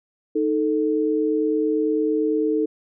sine tone pair together, 311.1 / 440 Hz, D#4 / A4, 0 / 0 cents, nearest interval tritone, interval 600 cents, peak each -21 dBFS, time 0.35-2.66 s, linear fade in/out 10 ms, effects none

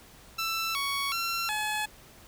15% pulse tone with pitch steps, 1332 / 1116 / 1360 / 852 Hz, E6 / C#6 / F6 / G#5, +18 / +11 / -46 / +44 cents, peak -22 dBFS, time 0.38-1.86 s, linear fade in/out 10 ms, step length 370 ms, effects pink hiss -53 dBFS RMS until 2.27 s

